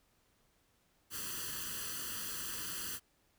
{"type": "noise with comb filter", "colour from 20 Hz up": "white", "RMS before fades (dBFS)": -41, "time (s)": [1.1, 3], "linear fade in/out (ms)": 50, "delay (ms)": 0.66, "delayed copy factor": 0.9, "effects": ["pink hiss -73 dBFS RMS until 3.38 s"]}